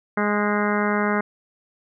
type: harmonic tone with a mistuned harmonic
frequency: 207.7 Hz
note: G#3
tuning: in tune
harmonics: 1 / 2 / 3 / 4 / 5 / 6 / 7 / 8 / 9 / 10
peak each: -23 / -26 / -29 / -30 / -30 / -29 / -29 / -32 / -33 / -34 dBFS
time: 0.17-1.21 s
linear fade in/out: 5 ms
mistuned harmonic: 8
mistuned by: -33 cents
effects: none